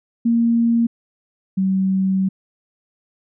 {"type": "tone pair in turn", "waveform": "sine", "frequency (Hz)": [232.6, 190.61], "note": ["A#3", "G3"], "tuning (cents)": [-4, -48], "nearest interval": "minor third", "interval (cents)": 344, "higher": "first", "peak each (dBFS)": [-13, -15], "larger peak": "first", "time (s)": [[0.25, 0.87], [1.57, 2.29]], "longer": "second", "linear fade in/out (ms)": 10, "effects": []}